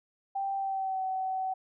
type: tone with pitch glide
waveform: sine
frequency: 784 to 756.9 Hz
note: G5 to F#5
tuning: 0 to +39 cents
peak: -29 dBFS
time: 0.35-1.54 s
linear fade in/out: 10 ms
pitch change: -61 cents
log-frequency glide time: 0.56-1.02 s
effects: none